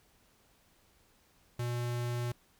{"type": "tone", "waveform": "square", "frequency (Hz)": 120.7, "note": "B2", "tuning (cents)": -39, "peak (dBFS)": -33, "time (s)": [1.59, 2.32], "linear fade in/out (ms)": 5, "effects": ["pink hiss -67 dBFS RMS until 2.59 s"]}